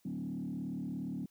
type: tone with frequency modulation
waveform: sine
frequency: 220 Hz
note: A3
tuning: in tune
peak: -35 dBFS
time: 0.05-1.26 s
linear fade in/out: 5 ms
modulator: 37.2 Hz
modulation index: 1.8
effects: tanh soft clip ceiling -31 dBFS + white hiss -72 dBFS RMS until 1.3 s